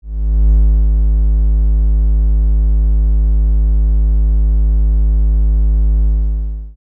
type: tone with ADSR envelope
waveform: triangle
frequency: 52.4 Hz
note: G#1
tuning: 16 cents sharp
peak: -3 dBFS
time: 0.02-6.76 s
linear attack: 490 ms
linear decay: 380 ms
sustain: -3 dB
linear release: 700 ms
effects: none